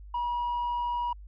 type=tone; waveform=sine; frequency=963 Hz; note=B5; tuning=44 cents flat; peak=-25 dBFS; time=0.14-1.13 s; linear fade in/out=5 ms; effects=tanh soft clip ceiling -26 dBFS + added 50 Hz sine -43 dBFS peak until 1.27 s